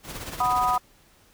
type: noise with tremolo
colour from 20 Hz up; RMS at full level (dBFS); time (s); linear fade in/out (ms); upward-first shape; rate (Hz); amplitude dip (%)
pink; -34; 0.03-0.8; 50; sine; 17; 55
type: chord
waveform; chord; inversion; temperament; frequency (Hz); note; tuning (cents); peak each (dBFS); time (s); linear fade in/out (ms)
sine; B major; second; equal; 740 / 987.8 / 1244.5; F#5 / B5 / D#6; 0 / 0 / 0; -25 / -24 / -24; 0.4-0.78; 5
effects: pink hiss -58 dBFS RMS until 1.33 s